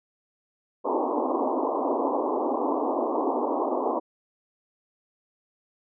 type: band-pass noise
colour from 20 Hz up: pink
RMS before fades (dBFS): -26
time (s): 0.84-4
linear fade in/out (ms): 20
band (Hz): 250 to 1100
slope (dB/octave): 96
effects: none